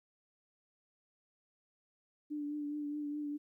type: tone with vibrato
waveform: sine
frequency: 294.4 Hz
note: D4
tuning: 4 cents sharp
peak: -36 dBFS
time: 2.3-3.38 s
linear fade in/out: 20 ms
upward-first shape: triangle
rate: 4.8 Hz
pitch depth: 31 cents each way
effects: 13-bit